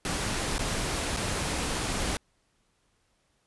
pink noise with dropouts, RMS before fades -30 dBFS, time 0.05-2.17 s, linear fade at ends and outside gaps 1 ms, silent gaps 0.582-0.592 / 1.165-1.17 s, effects pink hiss -71 dBFS RMS until 3.46 s + resampled to 24000 Hz

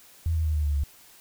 sine tone with pitch steps, 82.1 / 79.72 / 77.4 / 75.16 / 72.97 / 70.86 Hz, E2 / D#2 / D#2 / D2 / D2 / C#2, -6 / +43 / -9 / +41 / -11 / +39 cents, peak -22 dBFS, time 0.26-0.836 s, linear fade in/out 0 ms, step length 96 ms, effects white hiss -53 dBFS RMS until 1.2 s

